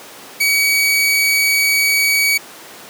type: tone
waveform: sawtooth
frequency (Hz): 2264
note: C#7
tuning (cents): +36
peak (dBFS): -9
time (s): 0.4-2.38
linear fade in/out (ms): 10
effects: pink hiss -36 dBFS RMS until 2.89 s + high-pass 300 Hz 12 dB/octave